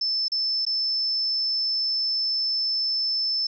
sine tone with dropouts, 5274 Hz, E8, in tune, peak -22 dBFS, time 0.01-3.47 s, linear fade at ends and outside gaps 5 ms, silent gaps 0.283-0.318 / 0.652-0.665 s, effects none

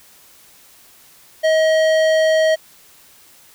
sine tone with tanh clipping, 634 Hz, D#5, 32 cents sharp, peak -14 dBFS, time 1.43-2.56 s, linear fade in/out 20 ms, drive 16 dB, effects white hiss -48 dBFS RMS until 3.54 s

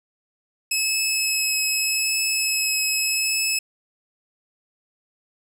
15% pulse tone with vibrato, 2582 Hz, E7, 37 cents flat, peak -13 dBFS, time 0.71-3.59 s, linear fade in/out 5 ms, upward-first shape triangle, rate 0.83 Hz, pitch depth 12 cents each way, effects 9-bit

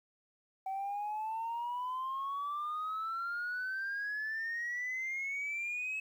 sine exponential sweep, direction up, 762 to 2590 Hz, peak -33 dBFS, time 0.66-6 s, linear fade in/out 5 ms, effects tanh soft clip ceiling -32 dBFS + 11-bit

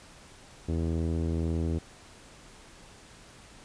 sawtooth tone with low-pass filter, 82 Hz, E2, 9 cents flat, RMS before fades -29 dBFS, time 0.68-1.79 s, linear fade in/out 10 ms, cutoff 380 Hz, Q 1.6, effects pink hiss -52 dBFS RMS until 3.64 s + resampled to 22050 Hz

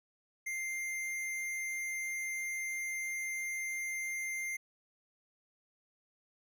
square tone, 2099 Hz, C7, 5 cents sharp, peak -36 dBFS, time 0.46-4.57 s, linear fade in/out 10 ms, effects resampled to 32000 Hz

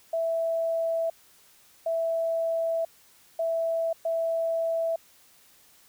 sine tone bursts at uneven times, 659.3 Hz, E5, in tune, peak -24 dBFS, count 4, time 0.13-1.1 / 1.86-2.85 / 3.39-3.93 / 4.05-4.96 s, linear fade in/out 5 ms, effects white hiss -58 dBFS RMS until 5.88 s

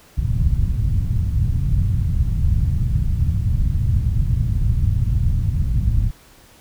white low-pass noise, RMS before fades -18 dBFS, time 0.17-6.11 s, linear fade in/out 10 ms, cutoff 120 Hz, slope 24 dB/octave, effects pink hiss -49 dBFS RMS until 6.6 s

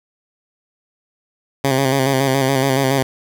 10% pulse tone with vibrato, 134.5 Hz, C3, 48 cents sharp, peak -6 dBFS, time 1.64-3.03 s, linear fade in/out 5 ms, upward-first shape square, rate 7.1 Hz, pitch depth 42 cents each way, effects none

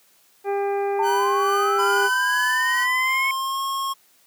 harmonic tone, 400 Hz, G4, 35 cents sharp, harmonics 1 / 2 / 3 / 4 / 5 / 6, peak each -22 / -26 / -38 / -39 / -43 / -41 dBFS, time 0.44-2.1 s, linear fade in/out 50 ms
sine linear sweep, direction up, 880 to 2217 Hz, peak -20 dBFS, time 0.99-3.31 s, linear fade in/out 2 ms
sawtooth tone with tremolo, 1515 Hz, F#6, 40 cents sharp, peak -24 dBFS, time 1.02-2.87 s, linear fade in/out 50 ms, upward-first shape sine, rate 2.3 Hz, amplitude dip 45%
square tone with pitch glide, 1000 to 1084.2 Hz, B5 to C#6, +21 to -39 cents, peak -24 dBFS, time 1.78-3.94 s, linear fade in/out 20 ms, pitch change +140 cents, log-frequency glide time 2.57-3.62 s
effects white hiss -58 dBFS RMS until 4.26 s + high-pass 150 Hz 12 dB/octave

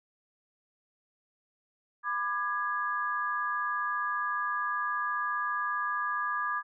sine chord, G# diminished, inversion first, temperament just, 996.7 / 1196.1 / 1661.2 Hz, B5 / D6 / G#6, +16 / +31 / 0 cents, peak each -37 / -31 / -33 dBFS, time 2.03-6.63 s, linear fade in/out 50 ms, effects none

